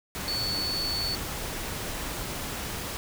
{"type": "tone in noise", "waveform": "sine", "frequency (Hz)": 4450, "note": "C#8", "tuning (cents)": 6, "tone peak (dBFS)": -28, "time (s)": [0.28, 1.15], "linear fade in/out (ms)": 0, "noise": "pink", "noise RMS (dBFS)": -34, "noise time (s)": [0.15, 2.97], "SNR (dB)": 3, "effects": []}